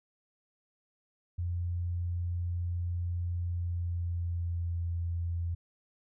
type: tone with pitch glide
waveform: sine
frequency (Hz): 87.31 to 85.37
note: F2 to F2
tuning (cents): 0 to -39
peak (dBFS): -30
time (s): 1.38-5.55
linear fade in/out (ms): 10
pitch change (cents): -39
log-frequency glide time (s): 3.4-4.86
effects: none